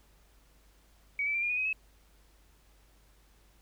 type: tone with pitch steps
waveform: sine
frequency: 2262 / 2312 / 2364 / 2416 / 2470 / 2524 / 2580 Hz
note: C#7 / D7 / D7 / D7 / D#7 / D#7 / E7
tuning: +34 / -28 / +11 / +48 / -13 / +24 / -38 cents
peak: -28 dBFS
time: 1.19-1.729 s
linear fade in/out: 2 ms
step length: 77 ms
effects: added 50 Hz sine -61 dBFS peak until 3.61 s + pink hiss -66 dBFS RMS until 3.61 s